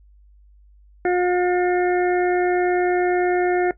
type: harmonic tone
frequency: 358.2 Hz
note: F4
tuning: 44 cents sharp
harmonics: 1 / 2 / 4 / 5 / 6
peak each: -17 / -23 / -29 / -31 / -33 dBFS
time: 1.05-3.71 s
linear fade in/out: 2 ms
effects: noise-tail reverb RT60 0.1 s tail -17 dB re dry + added 50 Hz sine -48 dBFS peak until 3.77 s